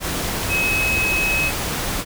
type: tone in noise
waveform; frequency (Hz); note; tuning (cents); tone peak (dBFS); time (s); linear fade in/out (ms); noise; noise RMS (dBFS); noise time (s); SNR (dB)
sine; 2557; D#7; +47; -18; 0.48-1.52; 50; pink; -24; 0-2.05; +3
effects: none